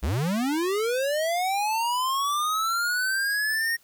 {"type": "linear sweep", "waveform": "square", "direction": "up", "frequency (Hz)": [53.3, 1864.7], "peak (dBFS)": -24, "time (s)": [0.02, 3.77], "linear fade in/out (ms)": 20, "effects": ["white hiss -60 dBFS RMS until 3.83 s"]}